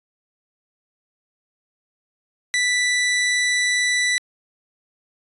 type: tone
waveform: sawtooth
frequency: 1975.5 Hz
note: B6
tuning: in tune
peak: -14 dBFS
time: 2.54-4.18 s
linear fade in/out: 0 ms
effects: resampled to 24000 Hz